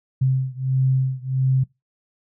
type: beating tone pair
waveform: sine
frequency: 130.81 / 132.31 Hz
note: C3 / C3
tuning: 0 / +20 cents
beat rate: 1.5 Hz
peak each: -20 / -21 dBFS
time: 0.21-1.64 s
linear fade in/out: 10 ms
effects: noise-tail reverb RT60 0.2 s tail -22 dB re dry